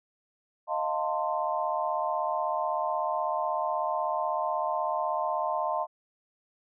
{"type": "chord", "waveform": "sine", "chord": "F dominant seventh", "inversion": "third", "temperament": "equal with one note detuned", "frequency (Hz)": [622.3, 698.5, 895.4, 1046.5], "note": ["Eb5", "F5", "A5", "C6"], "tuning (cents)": [0, 0, 30, 0], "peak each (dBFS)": -32, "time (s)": [0.67, 5.87], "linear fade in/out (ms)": 50, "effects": []}